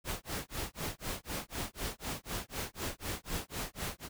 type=noise with tremolo; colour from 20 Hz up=pink; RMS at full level=-36 dBFS; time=0.04-4.09 s; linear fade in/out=50 ms; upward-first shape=sine; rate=4 Hz; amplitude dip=100%; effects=none